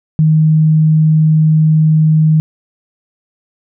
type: tone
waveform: sine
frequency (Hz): 156.4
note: D#3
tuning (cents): +9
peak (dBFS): -6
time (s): 0.19-2.4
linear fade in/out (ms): 0
effects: none

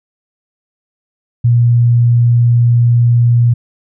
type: tone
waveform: sine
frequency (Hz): 119.3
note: A#2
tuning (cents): +41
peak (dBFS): -6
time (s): 1.44-3.54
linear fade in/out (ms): 10
effects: none

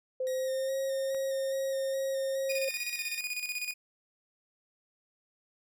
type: tone with pitch glide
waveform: sine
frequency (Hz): 516 to 537.6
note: C5 to C5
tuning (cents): -24 to +47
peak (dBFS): -29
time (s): 0.2-2.69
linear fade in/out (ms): 5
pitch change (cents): +71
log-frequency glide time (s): 0.31-0.78
type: tone with vibrato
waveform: 10% pulse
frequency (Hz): 1864.7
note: A#6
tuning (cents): 0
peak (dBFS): -34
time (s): 0.27-3.2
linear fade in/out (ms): 0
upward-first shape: square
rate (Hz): 2.4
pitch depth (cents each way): 30
type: click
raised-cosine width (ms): 0.5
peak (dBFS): -33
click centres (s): 1.147
type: tone with tremolo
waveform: sawtooth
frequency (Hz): 2462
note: D#7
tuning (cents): -19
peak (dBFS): -28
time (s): 2.49-3.74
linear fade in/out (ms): 10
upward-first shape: square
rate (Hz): 16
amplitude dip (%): 60
effects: none

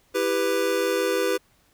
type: chord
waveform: square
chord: E minor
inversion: none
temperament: just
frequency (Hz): 329.6 / 395.6 / 494.4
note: E4 / G4 / B4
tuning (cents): 0 / +16 / +2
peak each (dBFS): -30 / -26 / -25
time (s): 0.14-1.38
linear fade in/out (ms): 20
effects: pink hiss -62 dBFS RMS until 1.73 s

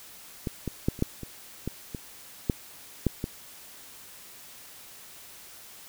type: clicks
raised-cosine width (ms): 3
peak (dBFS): -16 / -17 / -10 / -27 / -10 / -24 / -17 / -21 / -10 / -9 / -16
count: 11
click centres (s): 0.472 / 0.677 / 0.885 / 0.991 / 1.024 / 1.233 / 1.676 / 1.948 / 2.498 / 3.067 / 3.241
effects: white hiss -48 dBFS RMS until 5.88 s

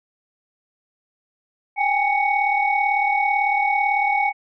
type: tone cluster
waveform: sine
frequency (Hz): 792 / 830 / 2230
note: G5 / G#5 / C#7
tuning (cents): +18 / -1 / +10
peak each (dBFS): -21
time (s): 1.76-4.33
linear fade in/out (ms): 50
effects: tanh soft clip ceiling -7 dBFS

